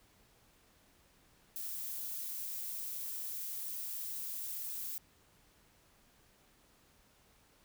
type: noise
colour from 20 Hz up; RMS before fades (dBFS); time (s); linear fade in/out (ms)
violet; -41; 1.56-4.98; 0
effects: pink hiss -67 dBFS RMS until 7.64 s